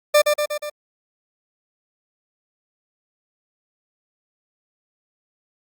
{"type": "tone with echo", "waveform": "40% pulse", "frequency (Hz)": 595, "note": "D5", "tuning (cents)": 22, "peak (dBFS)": -10, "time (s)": [0.14, 0.22], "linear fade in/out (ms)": 10, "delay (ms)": 120, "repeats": 4, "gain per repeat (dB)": -4, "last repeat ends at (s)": 0.7, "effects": ["Opus 48 kbps"]}